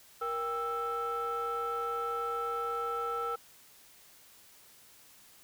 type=tone cluster; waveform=sine; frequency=470.4 / 792 / 1324 Hz; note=A#4 / G5 / E6; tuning=+16 / +18 / +7 cents; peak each=-35 / -39 / -32 dBFS; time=0.21-3.36 s; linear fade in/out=10 ms; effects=tanh soft clip ceiling -27 dBFS + white hiss -58 dBFS RMS until 5.43 s